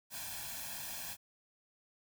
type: noise with comb filter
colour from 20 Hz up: white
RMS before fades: -43 dBFS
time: 0.1-1.17 s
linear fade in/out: 50 ms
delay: 1.2 ms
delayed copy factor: +0.75
effects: none